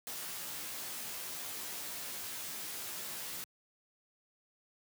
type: noise with comb filter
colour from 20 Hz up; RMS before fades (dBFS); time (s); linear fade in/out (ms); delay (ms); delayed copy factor
white; -42; 0.07-3.44; 0; 15; -0.85
effects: high-pass 100 Hz 12 dB/octave